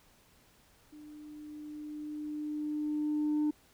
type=tone with level ramp; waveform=sine; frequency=300.5 Hz; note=D4; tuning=40 cents sharp; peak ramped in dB=-48 to -24 dBFS; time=0.92-3.51 s; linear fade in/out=10 ms; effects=tanh soft clip ceiling -25 dBFS + pink hiss -64 dBFS RMS until 3.73 s